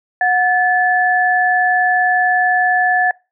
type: tone pair together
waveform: sine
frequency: 730 / 1734.5 Hz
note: F#5 / A6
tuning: -24 / -25 cents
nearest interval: octave + minor third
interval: 1499 cents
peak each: -14 dBFS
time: 0.21-3.11 s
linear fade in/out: 2 ms
effects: noise-tail reverb RT60 0.3 s tail -25 dB re dry